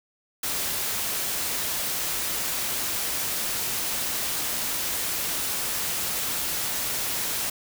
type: noise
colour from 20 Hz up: white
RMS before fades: -28 dBFS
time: 0.43-7.5 s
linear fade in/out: 5 ms
effects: none

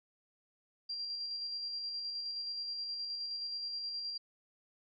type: tone with tremolo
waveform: sine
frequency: 4749 Hz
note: D8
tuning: 18 cents sharp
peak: -36 dBFS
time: 0.89-4.18 s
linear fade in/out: 10 ms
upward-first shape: square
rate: 9.5 Hz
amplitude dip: 25%
effects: none

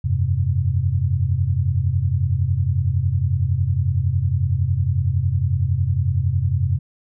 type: chord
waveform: sine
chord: F suspended second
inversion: none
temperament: just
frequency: 87.31 / 98.22 / 130.96 Hz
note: F2 / G2 / C3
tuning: 0 / +4 / +2 cents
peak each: -21 dBFS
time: 0.04-6.79 s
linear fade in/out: 10 ms
effects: none

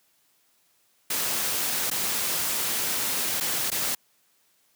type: noise with dropouts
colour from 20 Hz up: white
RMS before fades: -27 dBFS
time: 1.1-3.95 s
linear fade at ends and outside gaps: 5 ms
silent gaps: 1.902-1.912 / 3.402-3.407 / 3.703-3.716 s
effects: white hiss -66 dBFS RMS until 4.75 s + high-pass 100 Hz 12 dB/octave

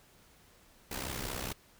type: noise with amplitude modulation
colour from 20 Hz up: pink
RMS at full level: -35 dBFS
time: 0.91-1.53 s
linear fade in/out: 5 ms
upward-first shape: sine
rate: 64.5 Hz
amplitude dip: 75%
effects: pink hiss -62 dBFS RMS until 1.79 s

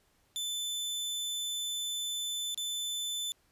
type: tone with dropouts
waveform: sawtooth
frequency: 3520 Hz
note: A7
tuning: in tune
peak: -30 dBFS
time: 0.36-3.32 s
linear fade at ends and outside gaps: 0 ms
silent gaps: 2.545-2.576 s
effects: pink hiss -70 dBFS RMS until 3.51 s + resampled to 32000 Hz

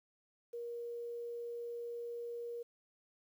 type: tone with quantisation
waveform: sine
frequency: 472.9 Hz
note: A#4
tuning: 25 cents sharp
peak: -40 dBFS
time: 0.53-2.63 s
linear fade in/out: 10 ms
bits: 11
effects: none

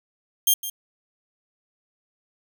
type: tone with echo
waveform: 5% pulse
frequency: 3200 Hz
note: G7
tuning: 35 cents sharp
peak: -7 dBFS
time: 0.47-0.54 s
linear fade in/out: 5 ms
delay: 160 ms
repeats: 1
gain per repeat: -13 dB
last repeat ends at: 0.7 s
effects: none

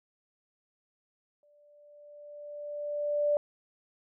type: tone with exponential growth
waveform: sine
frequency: 587.3 Hz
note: D5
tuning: in tune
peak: -22 dBFS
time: 1.43-3.37 s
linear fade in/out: 1 ms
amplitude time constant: 420 ms
effects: none

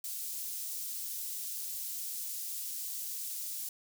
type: high-pass noise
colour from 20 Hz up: white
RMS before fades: -39 dBFS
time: 0.04-3.69 s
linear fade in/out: 2 ms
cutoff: 5900 Hz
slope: 12 dB/octave
effects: none

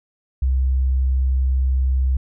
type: tone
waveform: sine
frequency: 65.2 Hz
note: C2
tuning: 5 cents flat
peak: -15 dBFS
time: 0.42-2.17 s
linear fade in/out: 5 ms
effects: none

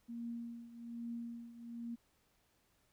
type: tone with tremolo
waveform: sine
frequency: 234.4 Hz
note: A#3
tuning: 10 cents sharp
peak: -39 dBFS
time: 0.08-1.96 s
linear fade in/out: 20 ms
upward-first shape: triangle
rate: 1.2 Hz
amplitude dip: 80%
effects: pink hiss -75 dBFS RMS until 2.92 s

